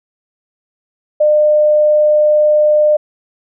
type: tone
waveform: sine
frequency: 603 Hz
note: D5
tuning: 46 cents sharp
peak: -7 dBFS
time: 1.2-2.97 s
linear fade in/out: 10 ms
effects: none